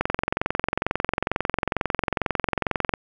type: click train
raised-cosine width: 0.5 ms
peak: -6 dBFS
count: 66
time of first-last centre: 0.01-2.938 s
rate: 22.2 Hz
effects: none